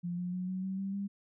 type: tone with pitch steps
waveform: sine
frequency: 174.61 / 178.49 / 182.45 / 186.49 / 190.63 / 194.86 / 199.19 Hz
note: F3 / F3 / F#3 / F#3 / G3 / G3 / G3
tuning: 0 / +38 / -24 / +14 / -48 / -10 / +28 cents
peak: -33 dBFS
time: 0.03-1.08 s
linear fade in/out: 20 ms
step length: 150 ms
effects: none